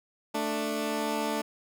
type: tone pair together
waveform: 15% pulse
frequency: 221.2 / 295.3 Hz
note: A3 / D4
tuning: +9 / +10 cents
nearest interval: perfect fourth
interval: 501 cents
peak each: -25 dBFS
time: 0.34-1.42 s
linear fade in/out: 10 ms
effects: none